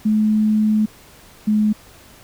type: tone pair in turn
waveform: sine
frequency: 214.6 / 212.6 Hz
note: A3 / G#3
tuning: -43 / +41 cents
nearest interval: unison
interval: 16 cents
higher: first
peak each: -13 dBFS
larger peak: neither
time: 0.05-0.86 / 1.47-1.73 s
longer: first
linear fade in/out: 10 ms
effects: pink hiss -46 dBFS RMS until 2.23 s